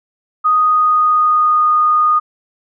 sine tone with pitch glide, 1244.5 to 1230.2 Hz, D#6 to D#6, 0 to -20 cents, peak -9 dBFS, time 0.44-2.2 s, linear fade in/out 20 ms, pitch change -20 cents, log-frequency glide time 0.57-1.7 s, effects none

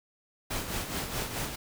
pink noise with tremolo, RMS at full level -32 dBFS, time 0.5-1.56 s, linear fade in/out 10 ms, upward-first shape sine, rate 4.7 Hz, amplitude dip 55%, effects none

